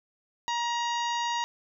harmonic tone, 947 Hz, A#5, 27 cents sharp, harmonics 1 / 2 / 3 / 4 / 5 / 6 / 7, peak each -28 / -36 / -38 / -38 / -44 / -46 / -42 dBFS, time 0.48-1.44 s, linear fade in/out 0 ms, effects none

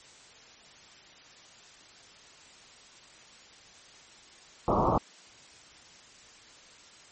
white low-pass noise, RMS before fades -25 dBFS, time 4.68-4.98 s, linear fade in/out 2 ms, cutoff 1200 Hz, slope 96 dB/octave, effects white hiss -53 dBFS RMS until 7.11 s + MP3 32 kbps

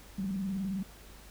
sine tone with vibrato, 192.5 Hz, G3, 31 cents flat, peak -31 dBFS, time 0.18-0.83 s, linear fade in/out 5 ms, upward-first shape square, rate 19 Hz, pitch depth 71 cents each way
clicks, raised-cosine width 3 ms, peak -37 dBFS, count 7, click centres 0.197 / 0.244 / 0.309 / 0.361 / 0.492 / 0.566 / 0.649 s
effects added 50 Hz sine -52 dBFS peak until 1.3 s + pink hiss -54 dBFS RMS until 1.3 s

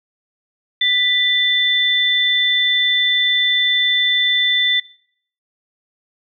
sine tone pair together, 1979 / 3533 Hz, B6 / A7, +3 / +6 cents, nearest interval minor seventh, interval 1003 cents, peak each -18 / -14 dBFS, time 0.81-4.8 s, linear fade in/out 5 ms, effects noise-tail reverb RT60 0.6 s tail -21 dB re dry

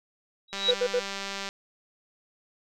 sine tone with exponential growth, 3864 Hz, B7, 39 cents flat, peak -17 dBFS, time 0.48-0.71 s, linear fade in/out 5 ms, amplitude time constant 49 ms
click train, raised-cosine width 0.2 ms, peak -17 dBFS, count 190, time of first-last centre 0.53-1.489 s, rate 197 Hz
triangle tone bursts, 494 Hz, B4, in tune, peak -20 dBFS, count 3, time 0.68-0.998 s, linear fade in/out 10 ms, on 64 ms, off 63 ms
effects none

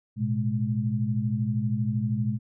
sine tone cluster, 112.3 / 125 / 210.7 Hz, A2 / B2 / G#3, +36 / +21 / +25 cents, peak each -28 dBFS, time 0.16-2.39 s, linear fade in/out 50 ms, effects none

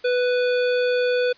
square tone, 495.1 Hz, B4, 4 cents sharp, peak -19 dBFS, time 0.04-1.33 s, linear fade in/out 10 ms, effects white hiss -52 dBFS RMS until 1.37 s + resampled to 11025 Hz

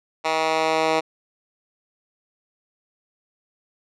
10% pulse tone with high-pass filter sweep, 159.3 Hz, D#3, 41 cents sharp, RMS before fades -21 dBFS, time 0.24-1.01 s, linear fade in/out 20 ms, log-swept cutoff 740 to 440 Hz, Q 0.88, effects low-pass 5000 Hz 12 dB/octave

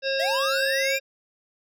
harmonic tone, 540 Hz, C#5, 45 cents flat, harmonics 1 / 3 / 5 / 7 / 9 / 10, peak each -25 / -30 / -32 / -33 / -35 / -35 dBFS, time 0.02-1 s, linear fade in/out 50 ms
square linear sweep, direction up, 606 to 2429 Hz, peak -27 dBFS, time 0.19-0.99 s, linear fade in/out 10 ms
effects none

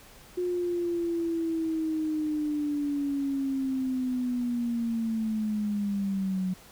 sine linear sweep, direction down, 359.9 to 183.5 Hz, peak -26 dBFS, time 0.37-6.54 s, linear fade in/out 10 ms, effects pink hiss -52 dBFS RMS until 6.71 s

